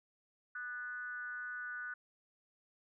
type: tone with frequency modulation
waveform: sine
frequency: 1480 Hz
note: F#6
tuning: in tune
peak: -40 dBFS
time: 0.55-1.94 s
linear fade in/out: 5 ms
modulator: 258 Hz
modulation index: 0.54
effects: none